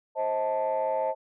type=chord; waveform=sine; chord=A diminished; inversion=first; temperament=just; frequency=528 / 633.6 / 880 Hz; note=C5 / Eb5 / A5; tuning=+16 / +31 / 0 cents; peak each=-28 dBFS; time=0.15-1.15 s; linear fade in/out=50 ms; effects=tanh soft clip ceiling -19 dBFS